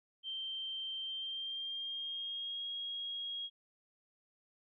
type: tone with pitch glide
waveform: sine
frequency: 3136 to 3282 Hz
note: G7 to G#7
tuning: 0 to -21 cents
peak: -38 dBFS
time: 0.23-3.5 s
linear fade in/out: 50 ms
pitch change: +79 cents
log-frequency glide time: 1-2.67 s
effects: none